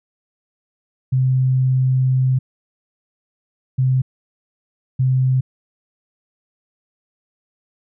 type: tone bursts at uneven times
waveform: sine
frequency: 129.8 Hz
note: C3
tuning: 13 cents flat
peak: -13 dBFS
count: 3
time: 1.12-2.39 / 3.78-4.02 / 4.99-5.41 s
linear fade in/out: 10 ms
effects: none